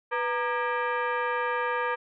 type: tone with frequency modulation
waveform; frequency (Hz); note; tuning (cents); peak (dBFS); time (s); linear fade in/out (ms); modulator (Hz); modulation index
sine; 219.1; A3; -7; -25; 0.11-1.96; 20; 712; 2.4
effects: none